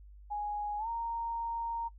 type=tone with pitch glide; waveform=sine; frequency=830.6 to 926.9 Hz; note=G#5 to A#5; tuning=0 to -10 cents; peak=-33 dBFS; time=0.3-1.89 s; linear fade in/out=20 ms; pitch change=+190 cents; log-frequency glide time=0.78-0.88 s; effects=noise-tail reverb RT60 0.1 s tail -22 dB re dry + added 50 Hz sine -50 dBFS peak until 1.98 s